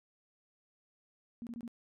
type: tone bursts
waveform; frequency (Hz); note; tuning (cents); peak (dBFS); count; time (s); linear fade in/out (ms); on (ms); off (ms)
sine; 234.7; A#3; +12; -40; 4; 1.42-1.678; 0; 48; 22
effects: none